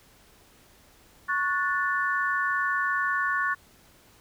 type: chord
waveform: sine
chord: F# minor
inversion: second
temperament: equal with one note detuned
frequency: 1108.7 / 1466.4 / 1760 Hz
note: C#6 / F#6 / A6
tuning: 0 / -16 / 0 cents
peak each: -28 dBFS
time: 1.28-3.55 s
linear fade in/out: 20 ms
effects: pink hiss -57 dBFS RMS until 4.2 s